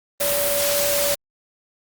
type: tone in noise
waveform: sine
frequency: 574 Hz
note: D5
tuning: 40 cents flat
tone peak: -22 dBFS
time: 0.2-1.15 s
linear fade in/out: 10 ms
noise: white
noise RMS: -22 dBFS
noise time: 0.2-1.15 s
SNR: -3 dB
effects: Opus 32 kbps